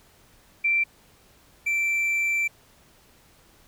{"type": "tone pair in turn", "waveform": ["sine", "triangle"], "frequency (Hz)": [2349, 2341], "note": ["D7", "D7"], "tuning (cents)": [0, -6], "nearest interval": "unison", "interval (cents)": 6, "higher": "first", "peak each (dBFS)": [-19, -20], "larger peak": "first", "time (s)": [[0.64, 0.84], [1.66, 2.48]], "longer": "second", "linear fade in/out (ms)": 10, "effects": ["pink hiss -57 dBFS RMS until 3.67 s"]}